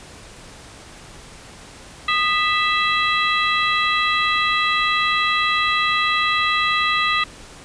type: harmonic tone with a mistuned harmonic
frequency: 659.3 Hz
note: E5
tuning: in tune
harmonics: 2 / 3 / 4 / 5 / 6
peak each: -20 / -22 / -24 / -26 / -26 dBFS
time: 2.08-7.24 s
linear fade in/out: 5 ms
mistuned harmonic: 2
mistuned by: -120 cents
effects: pink hiss -41 dBFS RMS until 7.64 s + resampled to 22050 Hz